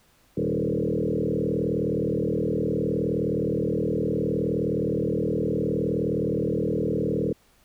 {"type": "tone with frequency modulation", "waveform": "sine", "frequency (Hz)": 311.1, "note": "D#4", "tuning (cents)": 0, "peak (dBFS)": -22, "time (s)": [0.37, 7.33], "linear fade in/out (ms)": 5, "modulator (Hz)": 39.3, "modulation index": 4.8, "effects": ["pink hiss -61 dBFS RMS until 7.64 s"]}